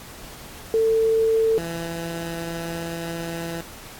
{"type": "tone pair in turn", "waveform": ["sine", "15% pulse"], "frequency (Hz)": [446.9, 167.4], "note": ["A4", "E3"], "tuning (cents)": [27, 27], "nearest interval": "octave + perfect fourth", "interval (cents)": 1700, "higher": "first", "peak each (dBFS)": [-16, -22], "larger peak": "first", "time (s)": [[0.74, 1.58], [1.58, 3.61]], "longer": "second", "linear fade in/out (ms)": 0, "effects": ["pink hiss -41 dBFS RMS until 3.99 s", "AAC 64 kbps"]}